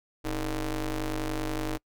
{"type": "ring-modulated tone", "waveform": "sawtooth", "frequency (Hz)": 144.7, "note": "D3", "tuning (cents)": -25, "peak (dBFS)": -22, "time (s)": [0.24, 1.78], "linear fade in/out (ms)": 20, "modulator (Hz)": 170, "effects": ["noise-tail reverb RT60 0.1 s tail -25 dB re dry"]}